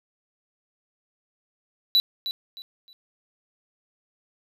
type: tone with echo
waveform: triangle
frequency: 3951 Hz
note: B7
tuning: in tune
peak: -14 dBFS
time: 1.95-2 s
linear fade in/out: 0 ms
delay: 310 ms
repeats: 3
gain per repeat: -11 dB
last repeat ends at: 2.93 s
effects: none